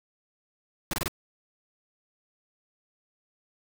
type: noise bursts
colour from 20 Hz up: pink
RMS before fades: -29 dBFS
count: 4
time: 0.91-1.081 s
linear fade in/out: 2 ms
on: 24 ms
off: 25 ms
effects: none